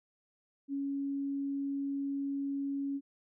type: tone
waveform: sine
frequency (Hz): 278.2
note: C#4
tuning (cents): +6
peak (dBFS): -32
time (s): 0.68-3.01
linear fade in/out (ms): 50
effects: none